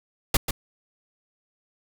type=noise with echo; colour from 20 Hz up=pink; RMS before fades=-18 dBFS; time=0.34-0.37 s; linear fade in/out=5 ms; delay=140 ms; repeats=1; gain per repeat=-8 dB; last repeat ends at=0.51 s; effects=none